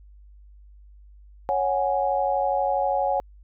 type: chord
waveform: sine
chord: C# suspended fourth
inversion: none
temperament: just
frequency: 554.4 / 739.2 / 831.5 Hz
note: C#5 / F#5 / G#5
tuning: 0 / -2 / +2 cents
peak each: -25 dBFS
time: 1.49-3.2 s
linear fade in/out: 0 ms
effects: added 50 Hz sine -46 dBFS peak until 3.43 s